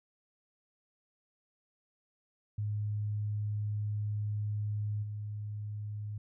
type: tone with level steps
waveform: sine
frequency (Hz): 104.8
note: G#2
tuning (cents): +16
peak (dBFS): -31 / -36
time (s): 2.58-6.18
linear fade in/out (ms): 5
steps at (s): 5.02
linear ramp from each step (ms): 20
effects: none